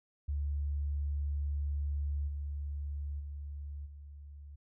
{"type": "tone with level steps", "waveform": "sine", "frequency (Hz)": 72.1, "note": "D2", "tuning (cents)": -31, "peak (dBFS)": [-31, -35, -39, -46], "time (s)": [0.28, 4.56], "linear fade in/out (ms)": 10, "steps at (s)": [2.27, 3.19, 3.85], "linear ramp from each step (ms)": 20, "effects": []}